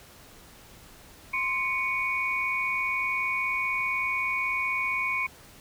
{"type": "tone cluster", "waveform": "sine", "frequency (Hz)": [1046, 2231, 2446], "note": ["C6", "C#7", "D#7"], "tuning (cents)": [-1, 11, -30], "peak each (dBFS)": [-32, -27, -33], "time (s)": [1.33, 5.27], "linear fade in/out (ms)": 10, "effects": ["pink hiss -51 dBFS RMS until 5.6 s"]}